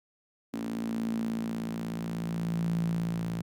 sawtooth tone with high-pass filter sweep, 56.5 Hz, A1, 47 cents sharp, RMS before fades -32 dBFS, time 0.53-3.42 s, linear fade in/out 10 ms, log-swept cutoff 250 to 150 Hz, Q 8.7, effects none

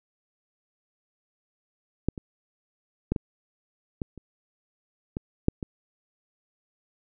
clicks, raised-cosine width 3 ms, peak -10 / -23 / -11 / -15 / -17 / -29 / -17 / -6 / -19 dBFS, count 9, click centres 2.086 / 2.178 / 3.12 / 3.162 / 4.018 / 4.177 / 5.169 / 5.484 / 5.628 s, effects none

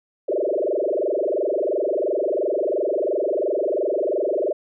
sine tone with frequency modulation, 490.2 Hz, B4, 13 cents flat, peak -19 dBFS, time 0.28-4.53 s, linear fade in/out 10 ms, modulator 22.9 Hz, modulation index 6, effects none

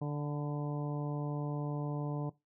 harmonic tone with a mistuned harmonic, 146.83 Hz, D3, in tune, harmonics 1 / 2 / 3 / 4 / 5 / 6 / 7, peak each -34 / -40 / -44 / -46 / -48 / -50 / -51 dBFS, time 0.01-2.3 s, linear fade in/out 10 ms, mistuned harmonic 7, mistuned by -29 cents, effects noise-tail reverb RT60 0.2 s tail -19 dB re dry

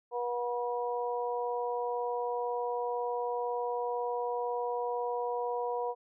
harmonic tone, 242 Hz, B3, 35 cents flat, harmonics 2 / 3 / 4, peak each -33 / -37 / -36 dBFS, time 0.11-5.95 s, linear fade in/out 50 ms, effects none

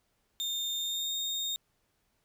35% pulse tone with pitch glide, 3635 to 3688 Hz, A#7 to A#7, -44 to -19 cents, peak -30 dBFS, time 0.4-1.56 s, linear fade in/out 0 ms, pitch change +25 cents, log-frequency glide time 0.77-1.15 s, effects pink hiss -75 dBFS RMS until 2.24 s

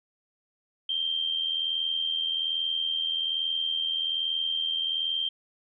sine tone with amplitude modulation, 3161 Hz, G7, 14 cents sharp, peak -23 dBFS, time 0.89-5.29 s, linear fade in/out 5 ms, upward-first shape sine, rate 81.2 Hz, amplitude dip 60%, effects none

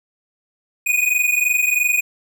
square tone pair together, 2463 / 2486 Hz, D#7 / D#7, -18 / -2 cents, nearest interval unison, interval 16 cents, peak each -19 dBFS, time 0.86-2.01 s, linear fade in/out 10 ms, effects none

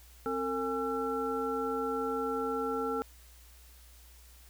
sine tone cluster, 264 / 452.8 / 821 / 1350 Hz, C4 / A4 / G#5 / E6, +16 / +50 / -20 / +41 cents, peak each -37 / -33 / -39 / -36 dBFS, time 0.26-3.02 s, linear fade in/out 0 ms, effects added 60 Hz sine -54 dBFS peak until 4.49 s + white hiss -59 dBFS RMS until 4.49 s

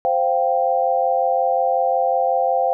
sine chord, C suspended fourth, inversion none, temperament equal, 523.3 / 698.5 / 784 Hz, C5 / F5 / G5, 0 / 0 / 0 cents, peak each -20 dBFS, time 0.05-2.73 s, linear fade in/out 0 ms, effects none

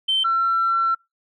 sine tone pair in turn, 3100 / 1350.9 Hz, G7 / E6, -20 / +42 cents, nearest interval octave + major second, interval 1438 cents, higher first, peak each -16 dBFS, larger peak neither, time 0.08-0.24 / 0.24-0.95 s, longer second, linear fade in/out 10 ms, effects noise-tail reverb RT60 0.2 s tail -26 dB re dry + tanh soft clip ceiling -12 dBFS

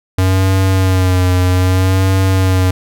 square tone with vibrato, 93.1 Hz, F#2, 11 cents sharp, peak -10 dBFS, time 0.18-2.71 s, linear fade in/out 5 ms, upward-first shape sine, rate 0.63 Hz, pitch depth 40 cents each way, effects none

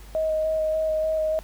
sine tone with vibrato, 629 Hz, D#5, 19 cents sharp, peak -21 dBFS, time 0.15-1.39 s, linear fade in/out 0 ms, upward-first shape square, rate 3.4 Hz, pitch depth 10 cents each way, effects added 50 Hz sine -41 dBFS peak until 1.43 s + pink hiss -50 dBFS RMS until 1.43 s

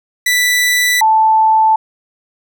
sawtooth / sine tone pair in turn, 1975.5 / 878.3 Hz, B6 / A5, 0 / -3 cents, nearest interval octave + major second, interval 1403 cents, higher first, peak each -7 dBFS, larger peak neither, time 0.26-1.01 / 1.01-1.76 s, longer neither, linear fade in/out 5 ms, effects none

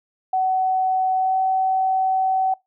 sine tone with pitch glide, 752 to 758.5 Hz, F#5 to F#5, +28 to +43 cents, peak -17 dBFS, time 0.33-2.54 s, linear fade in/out 5 ms, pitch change +15 cents, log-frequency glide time 1.17-1.37 s, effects noise-tail reverb RT60 0.2 s tail -24 dB re dry

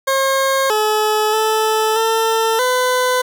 20% pulse tone with pitch steps, 538 / 428.4 / 436.8 / 448.6 / 504 Hz, C5 / A4 / A4 / A4 / B4, +48 / -46 / -13 / +34 / +35 cents, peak -9 dBFS, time 0.07-3.22 s, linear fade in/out 10 ms, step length 630 ms, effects none

